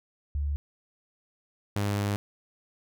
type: tone pair in turn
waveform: sine / sawtooth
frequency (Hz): 72 / 101.82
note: D2 / G#2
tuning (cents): -34 / -34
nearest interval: tritone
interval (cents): 600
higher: second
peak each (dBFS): -26 / -22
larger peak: second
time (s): 0.35-0.56 / 1.76-2.16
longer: second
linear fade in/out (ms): 0
effects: none